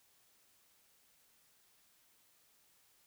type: silence
effects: white hiss -70 dBFS RMS until 3.06 s